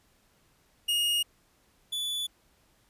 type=tone pair in turn; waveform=45% pulse; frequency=2860 / 3461 Hz; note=F7 / A7; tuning=+41 / -29 cents; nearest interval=minor third; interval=330 cents; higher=second; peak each=-24 / -30 dBFS; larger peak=first; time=0.88-1.23 / 1.92-2.27 s; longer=neither; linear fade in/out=10 ms; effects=pink hiss -66 dBFS RMS until 2.89 s + resampled to 32000 Hz